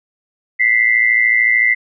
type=tone pair together; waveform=sine; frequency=1975.5 / 2089 Hz; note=B6 / C7; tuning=0 / -3 cents; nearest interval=minor second; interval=97 cents; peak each=-13 dBFS; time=0.59-1.75 s; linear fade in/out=20 ms; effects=none